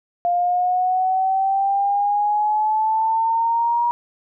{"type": "exponential sweep", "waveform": "sine", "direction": "up", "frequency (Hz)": [698.5, 956], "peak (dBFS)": -16, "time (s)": [0.25, 3.91], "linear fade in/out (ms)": 0, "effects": []}